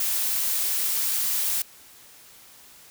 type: noise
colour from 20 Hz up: blue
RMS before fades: -25 dBFS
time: 0-1.62 s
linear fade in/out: 2 ms
effects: white hiss -50 dBFS RMS until 2.9 s